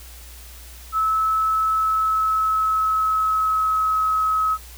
sine tone with pitch glide, 1300 to 1280.6 Hz, E6 to D#6, -24 to +49 cents, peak -17 dBFS, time 0.92-4.58 s, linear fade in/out 50 ms, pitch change -27 cents, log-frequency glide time 1.71-4.02 s, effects added 60 Hz sine -40 dBFS peak until 4.77 s + white hiss -44 dBFS RMS until 4.77 s

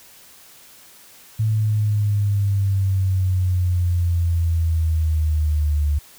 sine exponential sweep, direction down, 110 to 72.8 Hz, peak -16 dBFS, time 1.39-5.99 s, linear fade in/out 10 ms, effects white hiss -47 dBFS RMS until 6.18 s

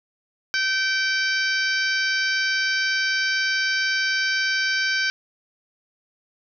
harmonic tone with a mistuned harmonic, 773 Hz, G5, 24 cents flat, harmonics 2 / 3 / 4 / 5 / 6 / 7 / 8, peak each -22 / -28 / -32 / -35 / -29 / -31 / -38 dBFS, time 0.54-5.1 s, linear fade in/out 0 ms, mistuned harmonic 8, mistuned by -24 cents, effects none

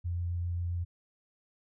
sine tone with vibrato, 87 Hz, F2, 6 cents flat, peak -30 dBFS, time 0.04-0.85 s, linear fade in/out 20 ms, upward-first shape triangle, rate 7.5 Hz, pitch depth 12 cents each way, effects none

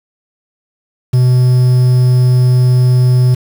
triangle tone with quantisation, 125.7 Hz, B2, 31 cents sharp, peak -4 dBFS, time 1.13-3.35 s, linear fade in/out 10 ms, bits 5, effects none

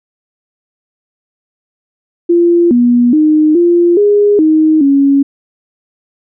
sine tone with pitch steps, 344.1 / 242.1 / 307.4 / 346.2 / 411.5 / 312.9 / 278 Hz, F4 / B3 / D#4 / F4 / G#4 / D#4 / C#4, -26 / -34 / -21 / -15 / -16 / +10 / +5 cents, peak -5 dBFS, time 2.29-5.23 s, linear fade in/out 10 ms, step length 420 ms, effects none

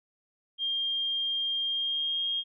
sine tone with pitch glide, 3207 to 3239 Hz, G7 to G#7, +39 to -44 cents, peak -27 dBFS, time 0.58-2.44 s, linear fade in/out 50 ms, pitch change +17 cents, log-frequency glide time 1.64-2.24 s, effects none

